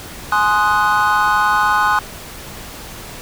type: chord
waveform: triangle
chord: Ab dominant seventh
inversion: none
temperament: equal with one note detuned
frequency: 840.7 / 1046.5 / 1244.5 / 1480 Hz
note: Ab5 / C6 / Eb6 / Gb6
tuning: +21 / 0 / 0 / 0 cents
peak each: -16 dBFS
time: 0.32-1.99 s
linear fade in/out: 2 ms
effects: pink hiss -33 dBFS RMS until 3.21 s